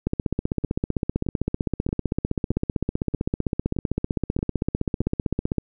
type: two click trains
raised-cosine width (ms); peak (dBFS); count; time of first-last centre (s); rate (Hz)
3; -9 / -16; 87 / 8; 0.07-5.583 / 0.64-5.015; 15.6 / 1.6
effects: none